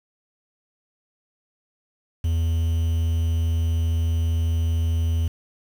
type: tone with quantisation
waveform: triangle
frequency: 82.41 Hz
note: E2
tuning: in tune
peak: -17 dBFS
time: 2.24-5.28 s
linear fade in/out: 5 ms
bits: 7
effects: none